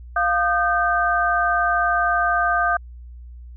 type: tone cluster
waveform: sine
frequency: 698 / 1221 / 1554 Hz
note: F5 / D#6 / G6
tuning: -1 / -33 / -16 cents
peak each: -21 dBFS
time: 0.16-2.77 s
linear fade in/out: 5 ms
effects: added 60 Hz sine -36 dBFS peak until 3.56 s